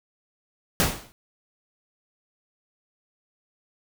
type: noise with exponential decay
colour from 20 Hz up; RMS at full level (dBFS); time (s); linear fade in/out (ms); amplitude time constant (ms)
pink; -17; 0.8-1.12; 0; 68
effects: none